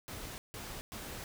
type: noise bursts at uneven times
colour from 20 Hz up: pink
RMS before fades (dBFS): -44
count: 3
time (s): 0.08-0.38 / 0.54-0.81 / 0.92-1.24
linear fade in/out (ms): 0
effects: none